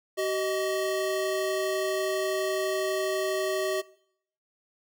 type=tone pair together; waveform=square; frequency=381 / 624.3 Hz; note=G4 / D#5; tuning=-49 / +6 cents; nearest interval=major sixth; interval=855 cents; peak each=-29 / -30 dBFS; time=0.17-3.82 s; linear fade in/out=20 ms; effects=noise-tail reverb RT60 0.7 s tail -22 dB re dry